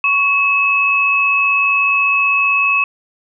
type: tone pair together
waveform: sine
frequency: 1114 / 2585 Hz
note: C#6 / E7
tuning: +8 / -34 cents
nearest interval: octave + minor third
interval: 1458 cents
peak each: -18 / -12 dBFS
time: 0.04-2.84 s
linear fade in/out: 2 ms
effects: none